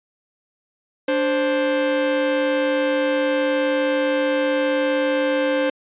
45% pulse tone pair together, 292.1 / 525 Hz, D4 / C5, -9 / +6 cents, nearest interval minor seventh, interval 1015 cents, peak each -23 / -19 dBFS, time 1.08-5.7 s, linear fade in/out 5 ms, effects resampled to 8000 Hz

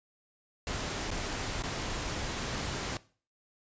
pink noise with dropouts, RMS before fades -35 dBFS, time 0.67-2.97 s, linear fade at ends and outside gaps 1 ms, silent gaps 1.105-1.113 / 1.623-1.636 s, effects noise-tail reverb RT60 0.4 s tail -19 dB re dry + resampled to 16000 Hz

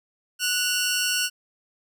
15% pulse tone pair together, 1473.8 / 2759 Hz, F#6 / F7, -7 / -22 cents, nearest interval major seventh, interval 1085 cents, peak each -18 dBFS, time 0.39-1.3 s, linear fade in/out 50 ms, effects none

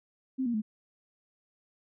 sine tone with pitch steps, 261.6 / 237.1 / 215 Hz, C4 / A#3 / A3, 0 / +30 / -40 cents, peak -27 dBFS, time 0.38-0.62 s, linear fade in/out 20 ms, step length 80 ms, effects none

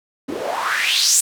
white noise with band-pass filter sweep, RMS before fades -19 dBFS, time 0.28-1.21 s, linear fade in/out 10 ms, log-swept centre 300 to 8500 Hz, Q 4.3, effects none

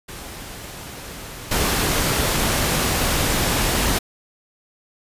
pink noise with level steps, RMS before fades -35 / -20 dBFS, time 0.08-3.99 s, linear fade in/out 10 ms, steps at 1.51 s, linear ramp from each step 5 ms, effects resampled to 32000 Hz

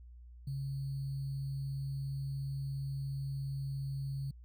sine tone with sample-and-hold, 137.1 Hz, C#3, 19 cents flat, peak -35 dBFS, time 0.47-4.31 s, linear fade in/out 5 ms, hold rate 4410 Hz, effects added 60 Hz sine -50 dBFS peak until 4.44 s

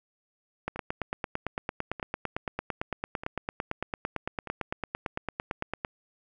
two click trains, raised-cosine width 0.5 ms, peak -15 / -23 dBFS, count 47 / 4, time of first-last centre 0.68-5.849 / 0.76-4.473 s, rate 8.9 / 0.808 Hz, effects none

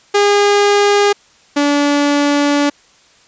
sawtooth tone pair in turn, 407.7 / 288.3 Hz, G#4 / D4, -32 / -32 cents, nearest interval tritone, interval 600 cents, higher first, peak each -5 / -7 dBFS, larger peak first, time 0.14-1.13 / 1.56-2.7 s, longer second, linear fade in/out 10 ms, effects white hiss -49 dBFS RMS until 3.27 s + resampled to 16000 Hz

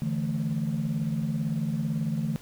sine chord, D suspended second, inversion none, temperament equal, 146.83 / 164.81 / 220 Hz, D3 / E3 / A3, 0 / 0 / 0 cents, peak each -29 dBFS, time 0.02-2.36 s, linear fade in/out 0 ms, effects tanh soft clip ceiling -20 dBFS + pink hiss -51 dBFS RMS until 2.41 s

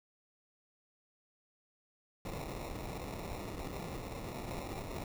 pink noise with sample-and-hold, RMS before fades -42 dBFS, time 2.25-5.04 s, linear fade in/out 2 ms, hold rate 1575 Hz, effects none

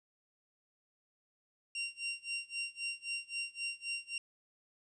sawtooth tone with tremolo, 2764 Hz, F7, 19 cents flat, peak -31 dBFS, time 1.75-4.18 s, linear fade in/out 2 ms, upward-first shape sine, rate 3.8 Hz, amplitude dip 95%, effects resampled to 22050 Hz + 12-bit

